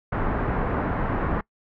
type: low-pass noise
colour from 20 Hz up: pink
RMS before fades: -25 dBFS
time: 0.12-1.41 s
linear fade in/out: 5 ms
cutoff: 1600 Hz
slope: 24 dB/octave
effects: noise-tail reverb RT60 0.1 s tail -23 dB re dry